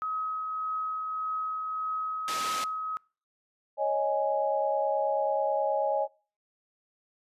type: tone with tremolo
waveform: sine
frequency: 1272 Hz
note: D#6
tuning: 38 cents sharp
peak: -28 dBFS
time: 0.02-2.97 s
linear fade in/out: 0 ms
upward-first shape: triangle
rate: 1.7 Hz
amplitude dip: 30%
type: band-pass noise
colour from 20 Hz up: white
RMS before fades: -36 dBFS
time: 2.28-2.64 s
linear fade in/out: 0 ms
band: 190 to 5700 Hz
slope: 12 dB/octave
type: chord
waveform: sine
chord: C# suspended second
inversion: none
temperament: just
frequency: 554.4 / 623.7 / 831.5 Hz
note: C#5 / D#5 / G#5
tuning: 0 / +4 / +2 cents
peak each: -29 dBFS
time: 3.77-6.08 s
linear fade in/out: 50 ms
effects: noise-tail reverb RT60 0.4 s tail -25 dB re dry + resampled to 32000 Hz